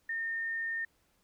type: tone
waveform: sine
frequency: 1823 Hz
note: A#6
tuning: 39 cents flat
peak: -32 dBFS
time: 0.09-0.85 s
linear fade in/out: 5 ms
effects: pink hiss -72 dBFS RMS until 1.23 s